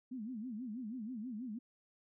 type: tone with vibrato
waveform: sine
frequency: 233.1 Hz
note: A#3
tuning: in tune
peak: -40 dBFS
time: 0.11-1.59 s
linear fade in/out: 10 ms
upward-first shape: sine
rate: 6.2 Hz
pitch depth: 210 cents each way
effects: none